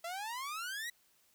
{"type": "exponential sweep", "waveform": "sawtooth", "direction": "up", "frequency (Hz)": [659.3, 1972], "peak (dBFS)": -35, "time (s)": [0.04, 0.9], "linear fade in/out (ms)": 5, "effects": ["white hiss -70 dBFS RMS until 1.34 s"]}